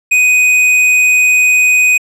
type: tone with tanh clipping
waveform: sine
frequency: 2496 Hz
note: D#7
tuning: 5 cents sharp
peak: -8 dBFS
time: 0.11-1.98 s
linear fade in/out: 10 ms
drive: 12 dB
effects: low-pass 12000 Hz 12 dB/octave